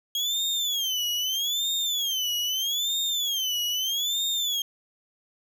35% pulse tone with vibrato, 3268 Hz, G#7, 29 cents flat, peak -23 dBFS, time 0.15-4.62 s, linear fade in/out 2 ms, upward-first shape sine, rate 0.79 Hz, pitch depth 200 cents each way, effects none

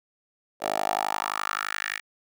10% pulse tone with high-pass filter sweep, 51.6 Hz, G#1, 10 cents flat, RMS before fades -29 dBFS, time 0.6-2.01 s, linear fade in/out 50 ms, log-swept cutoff 550 to 2000 Hz, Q 3.7, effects none

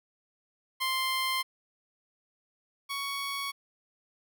15% pulse tone pair in turn, 1050 / 1115.5 Hz, C6 / C#6, +6 / +11 cents, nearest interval minor second, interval 105 cents, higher second, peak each -21 / -26 dBFS, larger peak first, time 0.8-1.43 / 2.89-3.52 s, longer neither, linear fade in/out 20 ms, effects none

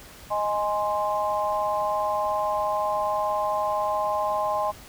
sine chord, Ab major, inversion second, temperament equal, 622.3 / 830.6 / 1046.5 Hz, Eb5 / Ab5 / C6, 0 / 0 / 0 cents, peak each -27 dBFS, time 0.3-4.72 s, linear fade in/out 20 ms, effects pink hiss -46 dBFS RMS until 4.88 s

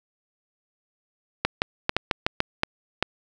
clicks, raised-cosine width 0.3 ms, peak -4 dBFS, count 9, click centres 1.45 / 1.619 / 1.894 / 1.966 / 2.112 / 2.265 / 2.404 / 2.634 / 3.026 s, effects none

